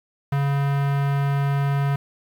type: tone with notch filter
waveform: square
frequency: 140.4 Hz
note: C#3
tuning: 22 cents sharp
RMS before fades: -21 dBFS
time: 0.32-1.96 s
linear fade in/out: 5 ms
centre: 340 Hz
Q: 0.91
effects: low-pass 2000 Hz 12 dB/octave + 8-bit